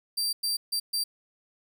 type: tone bursts at uneven times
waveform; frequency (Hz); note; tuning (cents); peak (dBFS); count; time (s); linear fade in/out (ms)
sawtooth; 4699; D8; 0; -23; 4; 0.17-0.33 / 0.43-0.57 / 0.72-0.8 / 0.93-1.04; 10
effects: none